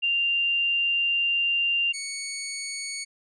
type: tone pair in turn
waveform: sine / 10% pulse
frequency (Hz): 2786 / 2225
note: F7 / C#7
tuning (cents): -5 / +6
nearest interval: major third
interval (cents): 389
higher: first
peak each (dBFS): -21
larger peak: neither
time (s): 0.02-1.93 / 1.93-3.05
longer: first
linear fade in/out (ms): 20
effects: resampled to 22050 Hz